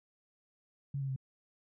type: tone with pitch steps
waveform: sine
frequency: 139.5 / 135.92 / 132.43 Hz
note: C#3 / C#3 / C3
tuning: +11 / -34 / +21 cents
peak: -33 dBFS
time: 0.94-1.162 s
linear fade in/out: 5 ms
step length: 74 ms
effects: none